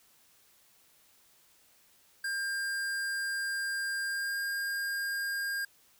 square tone with pitch glide, 1600 to 1611.1 Hz, G6 to G6, +35 to +47 cents, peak -32 dBFS, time 2.24-5.65 s, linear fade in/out 5 ms, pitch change +12 cents, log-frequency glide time 4.05-4.38 s, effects white hiss -64 dBFS RMS until 5.99 s

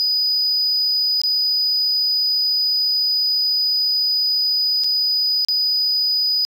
triangle tone with dropouts, 4967 Hz, D#8, 4 cents flat, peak -14 dBFS, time 0-6.45 s, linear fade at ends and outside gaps 0 ms, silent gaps 1.216-1.236 / 4.837-4.843 / 5.448-5.485 s, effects tanh soft clip ceiling -10 dBFS

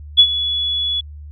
sine tone with ADSR envelope, 3401 Hz, G#7, 40 cents sharp, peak -3 dBFS, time 0.17-1.01 s, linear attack 25 ms, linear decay 68 ms, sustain -14 dB, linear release 11 ms, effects added 74 Hz sine -32 dBFS peak until 1.31 s

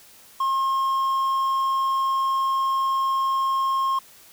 triangle tone, 1072 Hz, C6, 42 cents sharp, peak -18 dBFS, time 0.4-3.99 s, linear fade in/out 5 ms, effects white hiss -50 dBFS RMS until 4.32 s

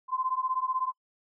sine beating tone pair, 1026 / 1042 Hz, C6 / C6, -34 / -7 cents, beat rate 16 Hz, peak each -30 dBFS, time 0.08-0.93 s, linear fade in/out 50 ms, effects noise-tail reverb RT60 0.1 s tail -26 dB re dry

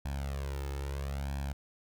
sawtooth tone with flanger, 69.3 Hz, C#2, in tune, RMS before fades -36 dBFS, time 0.05-1.53 s, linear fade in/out 5 ms, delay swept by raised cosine 1.2 to 2.3 ms, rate 0.76 Hz, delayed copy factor +0.85, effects none

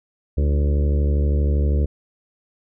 harmonic tone with a mistuned harmonic, 72.6 Hz, D2, 19 cents flat, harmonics 1 / 2 / 3 / 4 / 5 / 6 / 7 / 8, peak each -16 / -27 / -31 / -33 / -34 / -33 / -35 / -40 dBFS, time 0.37-1.86 s, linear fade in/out 10 ms, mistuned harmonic 4, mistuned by +44 cents, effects none

